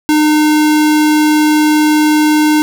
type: tone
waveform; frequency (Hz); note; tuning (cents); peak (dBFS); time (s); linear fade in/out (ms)
square; 304.2; D#4; -39; -8; 0.09-2.62; 0
effects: none